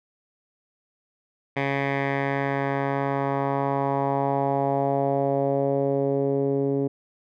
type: tone with low-pass filter sweep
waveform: 10% pulse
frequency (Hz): 138.59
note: C#3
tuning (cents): 0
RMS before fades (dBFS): -24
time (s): 1.56-6.88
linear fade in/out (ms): 10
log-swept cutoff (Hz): 2300 to 370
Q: 2.4
effects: none